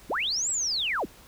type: linear two-way sweep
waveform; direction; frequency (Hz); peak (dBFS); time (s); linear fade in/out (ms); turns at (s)
sine; up then down; 84 to 7902 to 84; -25; 0.09-1.06; 20; 0.5
effects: added 50 Hz sine -57 dBFS peak until 1.27 s + pink hiss -52 dBFS RMS until 1.27 s